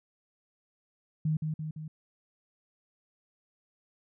sine tone with echo, 155.56 Hz, D#3, in tune, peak -25 dBFS, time 1.25-1.37 s, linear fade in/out 5 ms, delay 170 ms, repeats 3, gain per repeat -4 dB, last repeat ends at 1.88 s, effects none

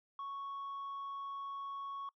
sine tone, 1108.7 Hz, C#6, in tune, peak -38 dBFS, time 0.19-2.09 s, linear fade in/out 2 ms, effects noise-tail reverb RT60 0.1 s tail -26 dB re dry + tanh soft clip ceiling -39 dBFS

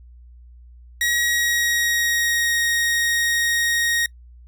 sawtooth tone with pitch glide, 1903 to 1872.5 Hz, A#6 to A#6, +35 to +7 cents, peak -15 dBFS, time 1.01-4.06 s, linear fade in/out 2 ms, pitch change -28 cents, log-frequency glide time 1.2-2.63 s, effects noise-tail reverb RT60 0.1 s tail -24 dB re dry + added 60 Hz sine -42 dBFS peak until 4.47 s

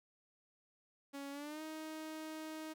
sawtooth tone with pitch glide, 279.4 to 313.6 Hz, C#4 to D#4, +14 to +14 cents, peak -40 dBFS, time 1.13-2.74 s, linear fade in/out 20 ms, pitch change +200 cents, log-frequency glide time 1.31-1.62 s, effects none

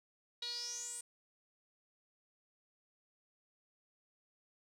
sawtooth tone with band-pass filter sweep, 479.9 Hz, B4, 50 cents flat, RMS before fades -43 dBFS, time 0.42-1.01 s, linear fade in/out 5 ms, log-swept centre 3900 to 8800 Hz, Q 9.8, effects none

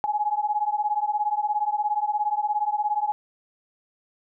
sine beating tone pair, 830.6 / 847.6 Hz, G#5 / G#5, 0 / +35 cents, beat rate 17 Hz, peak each -25 dBFS, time 0.04-3.12 s, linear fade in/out 0 ms, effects none

